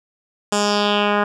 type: tone with low-pass filter sweep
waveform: 10% pulse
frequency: 206.1 Hz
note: G#3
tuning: 13 cents flat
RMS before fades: -18 dBFS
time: 0.52-1.24 s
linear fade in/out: 5 ms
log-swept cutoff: 8000 to 1700 Hz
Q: 2.7
effects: none